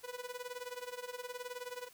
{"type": "tone with tremolo", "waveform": "sawtooth", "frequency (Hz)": 493.9, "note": "B4", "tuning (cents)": 0, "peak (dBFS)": -35, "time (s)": [0.03, 1.89], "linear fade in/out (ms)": 20, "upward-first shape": "sine", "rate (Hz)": 19, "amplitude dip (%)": 85, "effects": ["white hiss -61 dBFS RMS until 1.93 s"]}